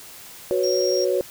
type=chord; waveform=sine; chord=F# suspended fourth; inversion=none; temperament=equal; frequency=370 / 493.9 / 554.4 Hz; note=F#4 / B4 / C#5; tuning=0 / 0 / 0 cents; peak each=-22 / -24 / -23 dBFS; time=0.51-1.21 s; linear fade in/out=0 ms
type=tone; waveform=triangle; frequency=5588 Hz; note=F8; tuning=in tune; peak=-25 dBFS; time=0.63-1.05 s; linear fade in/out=10 ms
effects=white hiss -42 dBFS RMS until 1.3 s